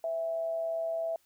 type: tone with amplitude modulation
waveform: sine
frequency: 659.3 Hz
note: E5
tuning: in tune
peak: -28 dBFS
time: 0.04-1.16 s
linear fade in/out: 2 ms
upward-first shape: sine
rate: 143 Hz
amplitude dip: 35%
effects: white hiss -69 dBFS RMS until 1.25 s